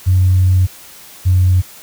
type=tone pair in turn; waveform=sine; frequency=92.3 / 91.45 Hz; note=F#2 / F#2; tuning=-4 / -20 cents; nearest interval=unison; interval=16 cents; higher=first; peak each=-7 dBFS; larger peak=neither; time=0.06-0.67 / 1.25-1.62 s; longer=first; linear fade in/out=20 ms; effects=tanh soft clip ceiling -3 dBFS + white hiss -38 dBFS RMS until 1.82 s